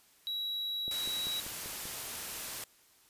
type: tone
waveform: triangle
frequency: 3885 Hz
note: B7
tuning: 29 cents flat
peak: -32 dBFS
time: 0.27-1.4 s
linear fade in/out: 0 ms
type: click train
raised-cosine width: 2 ms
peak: -33 dBFS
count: 6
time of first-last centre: 0.88-1.855 s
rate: 5.13 Hz
type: noise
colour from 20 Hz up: white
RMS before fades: -40 dBFS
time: 0.91-2.64 s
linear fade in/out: 2 ms
effects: white hiss -64 dBFS RMS until 3.09 s + resampled to 32000 Hz